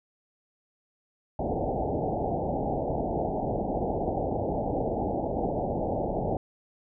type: low-pass noise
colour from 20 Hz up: white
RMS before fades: -29 dBFS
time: 1.39-6.37 s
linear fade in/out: 2 ms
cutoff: 830 Hz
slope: 96 dB/octave
effects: none